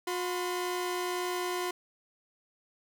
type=tone pair together; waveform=sawtooth; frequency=359.6 / 1017 Hz; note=F#4 / C6; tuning=-49 / -50 cents; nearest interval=octave + tritone; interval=1799 cents; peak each=-28 / -33 dBFS; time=0.07-1.71 s; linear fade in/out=5 ms; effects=none